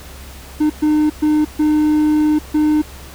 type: tone bursts at uneven times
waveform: triangle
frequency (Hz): 303.8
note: D#4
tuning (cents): -41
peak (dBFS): -9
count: 5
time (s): 0.6-0.7 / 0.82-1.1 / 1.22-1.45 / 1.59-2.39 / 2.54-2.82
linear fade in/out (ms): 10
effects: added 67 Hz sine -36 dBFS peak until 3.14 s + pink hiss -38 dBFS RMS until 3.14 s